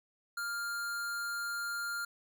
square tone with amplitude modulation, 1400 Hz, F6, 4 cents sharp, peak -34 dBFS, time 0.37-2.05 s, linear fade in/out 5 ms, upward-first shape sine, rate 224 Hz, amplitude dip 30%, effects none

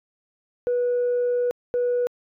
sine tone bursts at uneven times, 488.5 Hz, B4, 19 cents flat, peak -18 dBFS, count 2, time 0.67-1.51 / 1.74-2.07 s, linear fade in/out 0 ms, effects tanh soft clip ceiling -17 dBFS

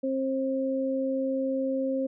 sine tone pair together, 266.2 / 532.4 Hz, C4 / C5, +30 / +30 cents, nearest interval octave, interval 1200 cents, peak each -28 dBFS, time 0.03-2.07 s, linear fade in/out 10 ms, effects none

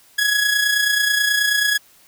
sawtooth tone with amplitude modulation, 1674 Hz, G#6, 13 cents sharp, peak -10 dBFS, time 0.18-1.78 s, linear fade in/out 10 ms, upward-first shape sine, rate 29.3 Hz, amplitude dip 50%, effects white hiss -52 dBFS RMS until 2.07 s

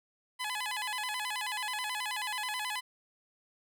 15% pulse tone with vibrato, 924 Hz, A#5, 16 cents flat, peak -27 dBFS, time 0.39-2.81 s, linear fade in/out 20 ms, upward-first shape square, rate 9.3 Hz, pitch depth 150 cents each way, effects none

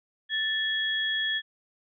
sine tone pair together, 1760 / 3322 Hz, A6 / G#7, 0 / 0 cents, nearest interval major seventh, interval 1100 cents, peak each -28 dBFS, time 0.29-1.42 s, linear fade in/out 50 ms, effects none

